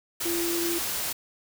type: tone in noise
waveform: sine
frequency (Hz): 340.6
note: F4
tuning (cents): -43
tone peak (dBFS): -27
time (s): 0.25-0.79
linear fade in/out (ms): 10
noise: white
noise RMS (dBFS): -30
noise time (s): 0.2-1.13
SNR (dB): 0
effects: none